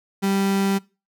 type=tone; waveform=35% pulse; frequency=196 Hz; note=G3; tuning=in tune; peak=-17 dBFS; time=0.22-0.79 s; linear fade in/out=20 ms; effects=noise-tail reverb RT60 0.3 s tail -23 dB re dry